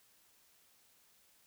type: silence
effects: white hiss -68 dBFS RMS until 1.46 s